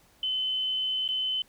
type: tone with dropouts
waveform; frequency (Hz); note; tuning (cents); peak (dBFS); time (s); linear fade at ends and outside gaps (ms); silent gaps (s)
sine; 3043; F#7; +48; -26; 0.23-1.42; 2; 1.079-1.088
effects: pink hiss -61 dBFS RMS until 1.48 s